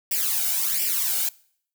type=noise with flanger; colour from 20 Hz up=blue; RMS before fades=-24 dBFS; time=0.11-1.29 s; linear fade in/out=5 ms; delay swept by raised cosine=0.38 to 1.38 ms; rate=1.4 Hz; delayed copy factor=+0.9; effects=noise-tail reverb RT60 0.6 s tail -23 dB re dry